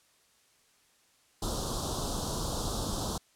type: band-stop noise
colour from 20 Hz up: pink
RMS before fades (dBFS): -33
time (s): 1.42-3.18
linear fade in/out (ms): 5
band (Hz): 1300 to 3400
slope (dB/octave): 48
effects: white hiss -66 dBFS RMS until 3.35 s + low-pass 10000 Hz 12 dB/octave